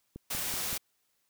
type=click train; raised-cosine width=3 ms; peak=-29 dBFS; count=4; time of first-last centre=0.16-0.729 s; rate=5.27 Hz
type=noise; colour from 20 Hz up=white; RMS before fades=-34 dBFS; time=0.3-0.78 s; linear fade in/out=10 ms
effects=white hiss -75 dBFS RMS until 1.29 s